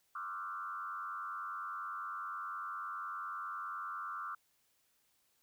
sine tone with frequency modulation, 1268 Hz, D#6, 32 cents sharp, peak -39 dBFS, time 0.15-4.35 s, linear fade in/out 5 ms, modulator 89.9 Hz, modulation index 1.8, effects white hiss -75 dBFS RMS until 5.42 s

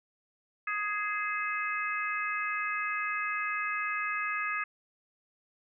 harmonic tone with a mistuned harmonic, 416 Hz, G#4, 3 cents sharp, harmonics 3 / 4 / 5 / 6, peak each -34 / -35 / -36 / -37 dBFS, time 0.67-4.64 s, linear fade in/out 5 ms, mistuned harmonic 6, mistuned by +48 cents, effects none

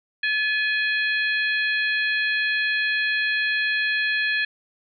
harmonic tone with a mistuned harmonic, 833 Hz, G#5, 5 cents sharp, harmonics 2 / 3 / 4 / 5, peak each -22 / -26 / -31 / -33 dBFS, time 0.23-4.45 s, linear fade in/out 5 ms, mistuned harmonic 2, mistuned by +55 cents, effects none

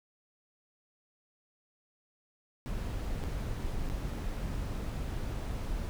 brown noise with dropouts, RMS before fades -35 dBFS, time 2.66-5.89 s, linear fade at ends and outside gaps 0 ms, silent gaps 3.239-3.245 / 3.89-3.899 s, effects none

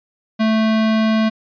square tone, 220 Hz, A3, in tune, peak -14 dBFS, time 0.39-1.3 s, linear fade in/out 20 ms, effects resampled to 11025 Hz

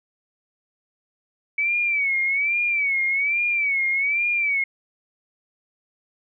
sine tone with vibrato, 2271 Hz, C#7, 41 cents sharp, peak -19 dBFS, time 1.58-4.64 s, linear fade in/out 5 ms, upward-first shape sine, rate 1.2 Hz, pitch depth 110 cents each way, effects none

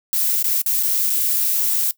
violet noise with dropouts, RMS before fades -19 dBFS, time 0.13-1.91 s, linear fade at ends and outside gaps 0 ms, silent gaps 0.426-0.442 / 0.617-0.662 / 0.827-0.833 / 1.096-1.102 s, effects noise-tail reverb RT60 0.1 s tail -19 dB re dry

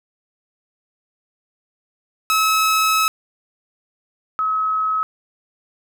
sawtooth / sine tone pair in turn, 1291 / 1282.1 Hz, E6 / E6, -37 / -48 cents, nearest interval unison, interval 11 cents, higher first, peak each -11 / -17 dBFS, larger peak first, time 2.3-3.08 / 4.39-5.03 s, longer first, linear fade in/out 0 ms, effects none

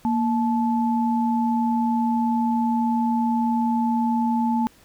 sine tone pair together, 233.7 / 869.2 Hz, A#3 / A5, +5 / -21 cents, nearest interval octave + major seventh, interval 2274 cents, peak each -20 / -24 dBFS, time 0.05-4.67 s, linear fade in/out 0 ms, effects pink hiss -54 dBFS RMS until 4.84 s

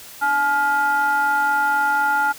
triangle ring-modulated tone, 277 Hz, C#4, 1 cent flat, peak -11 dBFS, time 0.21-2.33 s, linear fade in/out 20 ms, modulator 1130 Hz, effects white hiss -40 dBFS RMS until 2.38 s

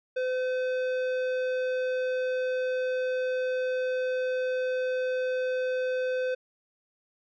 sine tone with tanh clipping, 510 Hz, C5, 44 cents flat, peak -28 dBFS, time 0.16-6.35 s, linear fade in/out 10 ms, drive 13 dB, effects none

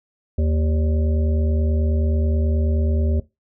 harmonic tone with a mistuned harmonic, 77.78 Hz, D#2, in tune, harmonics 1 / 3 / 5 / 7 / 8, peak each -17 / -27 / -31 / -34 / -35 dBFS, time 0.38-3.2 s, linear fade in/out 5 ms, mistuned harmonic 8, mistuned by -81 cents, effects noise-tail reverb RT60 0.2 s tail -17 dB re dry

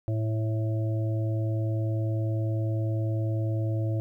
harmonic tone, 110 Hz, A2, in tune, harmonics 1 / 3 / 5 / 6, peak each -25 / -35 / -39 / -41 dBFS, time 0.08-4 s, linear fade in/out 0 ms, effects 11-bit

